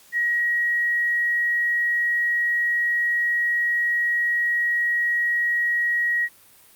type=tone; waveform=sine; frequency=1900 Hz; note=A#6; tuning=33 cents sharp; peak=-19 dBFS; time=0.12-6.29 s; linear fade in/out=50 ms; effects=white hiss -52 dBFS RMS until 6.75 s + Opus 48 kbps